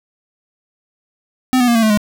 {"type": "tone with pitch steps", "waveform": "square", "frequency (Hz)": [256.4, 246.1, 236.2, 226.7, 217.6, 208.9], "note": ["C4", "B3", "A#3", "A#3", "A3", "G#3"], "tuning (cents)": [-35, -6, 23, -48, -19, 10], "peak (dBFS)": -11, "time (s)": [1.53, 1.974], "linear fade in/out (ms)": 0, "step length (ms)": 74, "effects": []}